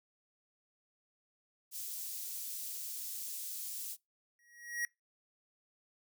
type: high-pass noise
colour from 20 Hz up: white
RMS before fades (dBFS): -42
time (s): 1.71-3.97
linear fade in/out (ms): 50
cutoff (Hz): 5700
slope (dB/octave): 12
type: tone with exponential growth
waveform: square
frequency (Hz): 1900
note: A#6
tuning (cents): +33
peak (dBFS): -32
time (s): 4.39-4.85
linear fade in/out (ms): 1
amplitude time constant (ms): 100
effects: noise-tail reverb RT60 0.2 s tail -24 dB re dry